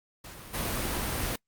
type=noise with level steps; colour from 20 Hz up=pink; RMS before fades=-45 / -31 dBFS; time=0.24-1.36 s; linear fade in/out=5 ms; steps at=0.53 s; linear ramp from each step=20 ms; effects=noise-tail reverb RT60 0.1 s tail -25 dB re dry + Opus 48 kbps